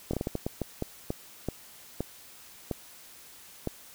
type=slowing click train; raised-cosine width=2 ms; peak=-16 dBFS; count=14; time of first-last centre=0.11-3.673 s; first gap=24 ms; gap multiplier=1.36; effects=white hiss -51 dBFS RMS until 3.94 s